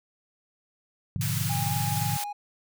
sine chord, G# diminished seventh, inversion none, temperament equal, 103.83 / 123.47 / 146.83 / 174.61 Hz, G#2 / B2 / D3 / F3, 0 / 0 / 0 / 0 cents, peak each -31 / -32 / -31 / -35 dBFS, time 1.16-2.17 s, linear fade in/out 0 ms
white high-pass noise, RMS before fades -33 dBFS, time 1.21-2.24 s, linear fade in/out 2 ms, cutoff 1000 Hz, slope 12 dB/octave
triangle tone with pitch glide, 811 to 823.7 Hz, G#5 to G#5, -41 to -14 cents, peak -30 dBFS, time 1.49-2.33 s, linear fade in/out 10 ms, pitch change +27 cents, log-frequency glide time 1.68-1.73 s
effects none

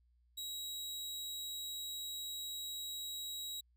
sawtooth tone, 3848 Hz, B7, 46 cents flat, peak -38 dBFS, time 0.37-3.61 s, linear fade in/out 10 ms, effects added 60 Hz sine -68 dBFS peak until 3.76 s

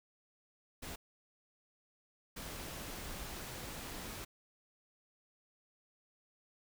pink noise bursts at uneven times, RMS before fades -45 dBFS, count 2, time 0.82-0.96 / 2.36-4.25 s, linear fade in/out 10 ms, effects none

